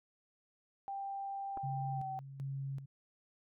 sine tone with pitch glide, 789 to 766.1 Hz, G5 to G5, +11 to -40 cents, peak -38 dBFS, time 0.88-2.19 s, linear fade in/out 0 ms, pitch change -51 cents, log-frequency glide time 1.91-2.06 s
clicks, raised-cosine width 1 ms, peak -34 dBFS, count 2, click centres 1.572 / 1.575 s
sine tone with tremolo, 136.8 Hz, C#3, 23 cents flat, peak -37 dBFS, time 1.63-2.86 s, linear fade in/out 10 ms, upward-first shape square, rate 1.3 Hz, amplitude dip 65%
effects none

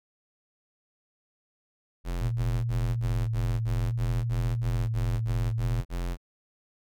square tone bursts, 43.65 Hz, F1, in tune, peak -29 dBFS, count 13, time 2.04-6.172 s, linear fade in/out 50 ms, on 280 ms, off 41 ms
sine tone with vibrato, 114.9 Hz, A#2, 25 cents flat, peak -26 dBFS, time 2.21-5.81 s, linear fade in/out 10 ms, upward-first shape square, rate 0.59 Hz, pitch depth 31 cents each way
effects none

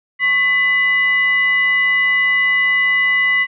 sine tone with frequency modulation, 2001 Hz, B6, 22 cents sharp, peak -12 dBFS, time 0.19-3.47 s, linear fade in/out 50 ms, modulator 905 Hz, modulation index 0.36, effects none

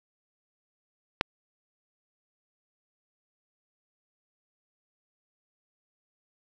click, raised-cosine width 0.3 ms, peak -6 dBFS, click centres 1.211 s, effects none

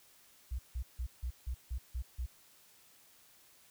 sine tone bursts, 61.74 Hz, B1, in tune, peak -34 dBFS, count 8, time 0.51-2.262 s, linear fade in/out 10 ms, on 79 ms, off 160 ms, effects white hiss -63 dBFS RMS until 3.7 s

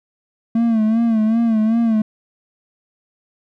triangle tone with vibrato, 224.3 Hz, A3, 34 cents sharp, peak -11 dBFS, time 0.55-2.02 s, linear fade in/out 5 ms, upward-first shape sine, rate 2.6 Hz, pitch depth 71 cents each way, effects none

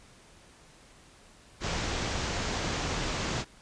pink low-pass noise, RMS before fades -32 dBFS, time 1.6-3.45 s, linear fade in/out 50 ms, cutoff 7200 Hz, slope 48 dB/octave, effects pink hiss -56 dBFS RMS until 3.61 s + resampled to 22050 Hz

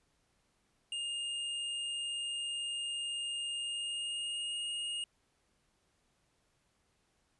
square tone with pitch glide, 2827 to 2853 Hz, F7 to F7, +20 to +36 cents, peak -36 dBFS, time 0.92-5.04 s, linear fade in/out 2 ms, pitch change +16 cents, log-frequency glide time 3.55-4.59 s, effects pink hiss -75 dBFS RMS until 7.39 s + resampled to 24000 Hz

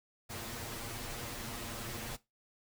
pink noise with comb filter, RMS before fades -42 dBFS, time 0.29-2.17 s, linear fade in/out 20 ms, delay 8.6 ms, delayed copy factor +0.8, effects noise-tail reverb RT60 0.2 s tail -18 dB re dry

